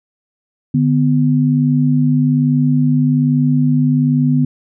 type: tone pair together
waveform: sine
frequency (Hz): 148.8 / 250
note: D3 / B3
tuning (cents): +23 / +21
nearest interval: major sixth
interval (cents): 898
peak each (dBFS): -13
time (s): 0.74-4.45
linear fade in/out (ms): 5
effects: none